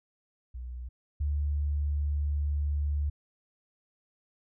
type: tone pair in turn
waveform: sine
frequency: 61.74 / 72.94 Hz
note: B1 / D2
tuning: 0 / -11 cents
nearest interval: minor third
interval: 289 cents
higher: second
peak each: -36 / -26 dBFS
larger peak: second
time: 0.54-0.89 / 1.2-3.1 s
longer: second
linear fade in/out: 10 ms
effects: none